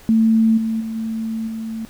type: tone with level steps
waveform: sine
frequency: 223.2 Hz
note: A3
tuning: 25 cents sharp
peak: -11 / -18 / -23 / -21 / -24 dBFS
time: 0.09-1.85 s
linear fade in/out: 0 ms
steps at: 0.57 / 0.8 / 0.95 / 1.47 s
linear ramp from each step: 10 ms
effects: pink hiss -46 dBFS RMS until 1.89 s